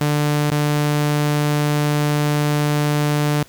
sawtooth tone with dropouts, 148 Hz, D3, 14 cents sharp, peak -12 dBFS, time 0.01-3.43 s, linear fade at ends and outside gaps 2 ms, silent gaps 0.502-0.515 s, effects pink hiss -47 dBFS RMS until 3.48 s

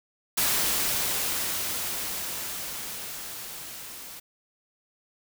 white noise with level ramp, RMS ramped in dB -24 to -42 dBFS, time 0.37-4.2 s, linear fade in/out 10 ms, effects none

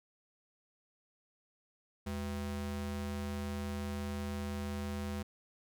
square ring-modulated tone, 145.1 Hz, D3, 21 cents flat, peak -34 dBFS, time 2.06-5.23 s, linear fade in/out 10 ms, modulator 62.9 Hz, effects none

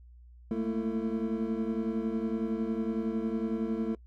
triangle tone cluster, 217.9 / 228.8 / 334.6 / 448.1 Hz, A3 / A#3 / E4 / A4, -17 / -32 / +26 / +32 cents, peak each -31 / -31 / -34 / -35 dBFS, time 0.51-3.95 s, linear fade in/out 2 ms, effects noise-tail reverb RT60 0.1 s tail -23 dB re dry + added 60 Hz sine -50 dBFS peak until 4.06 s

